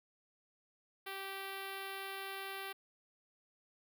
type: tone with notch filter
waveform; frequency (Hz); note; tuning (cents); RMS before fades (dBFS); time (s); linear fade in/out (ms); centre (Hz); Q
5% pulse; 389.2; G4; -12; -44; 1.06-2.73; 10; 6100; 0.75
effects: none